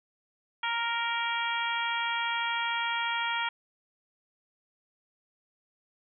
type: harmonic tone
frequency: 466.2 Hz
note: A#4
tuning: in tune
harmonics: 2 / 3 / 4 / 5 / 6 / 7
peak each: -32 / -34 / -36 / -35 / -40 / -36 dBFS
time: 0.63-3.49 s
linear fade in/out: 5 ms
effects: none